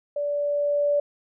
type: tone with level ramp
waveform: sine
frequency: 580 Hz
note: D5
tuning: 22 cents flat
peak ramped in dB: -24 to -18 dBFS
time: 0.16-1 s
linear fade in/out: 5 ms
effects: none